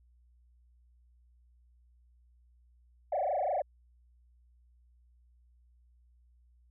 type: tone with frequency modulation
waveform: sine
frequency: 665 Hz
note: E5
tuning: 15 cents sharp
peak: -27 dBFS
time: 3.12-3.62 s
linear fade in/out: 5 ms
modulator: 25.4 Hz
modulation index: 4.1
effects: tanh soft clip ceiling -24 dBFS + added 60 Hz sine -61 dBFS peak until 6.7 s